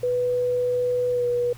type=tone with pitch glide; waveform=sine; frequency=493.9 to 484.9 Hz; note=B4 to B4; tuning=0 to -32 cents; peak=-20 dBFS; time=0.03-1.53 s; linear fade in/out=5 ms; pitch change=-32 cents; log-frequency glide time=1.11-1.26 s; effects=added 119 Hz sine -41 dBFS peak until 1.57 s + pink hiss -49 dBFS RMS until 1.57 s